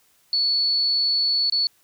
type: tone with dropouts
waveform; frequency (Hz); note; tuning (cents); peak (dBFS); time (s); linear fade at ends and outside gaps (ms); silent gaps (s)
sine; 4429; C#8; -2; -18; 0.33-1.67; 1; 1.499-1.523
effects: white hiss -61 dBFS RMS until 1.83 s